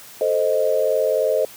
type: chord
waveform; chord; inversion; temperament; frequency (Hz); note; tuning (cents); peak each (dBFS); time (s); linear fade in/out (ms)
sine; A diminished; none; equal; 440 / 523.3 / 622.3; A4 / C5 / Eb5; 0 / 0 / 0; -22 / -20 / -20; 0.21-1.45; 2
effects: white hiss -42 dBFS RMS until 1.56 s + high-pass 80 Hz 12 dB/octave